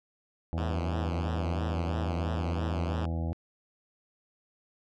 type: harmonic tone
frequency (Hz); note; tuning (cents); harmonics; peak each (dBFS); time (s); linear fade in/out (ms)
82.41; E2; 0; 1 / 2 / 3 / 4 / 6 / 7 / 8 / 9 / 10; -30 / -36 / -40 / -42 / -46 / -47 / -48 / -49 / -50; 0.53-3.33; 0
type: tone with vibrato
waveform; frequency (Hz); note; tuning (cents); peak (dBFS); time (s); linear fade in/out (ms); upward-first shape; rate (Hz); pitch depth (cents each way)
5% pulse; 98; G2; 0; -24; 0.57-3.06; 5; triangle; 3; 220
effects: low-pass 4000 Hz 12 dB/octave